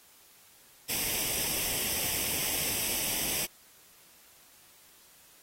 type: noise with comb filter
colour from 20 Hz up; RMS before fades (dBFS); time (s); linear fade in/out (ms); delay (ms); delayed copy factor
white; -31; 0.89-3.46; 10; 0.36; +0.65
effects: white hiss -58 dBFS RMS until 5.42 s + AAC 48 kbps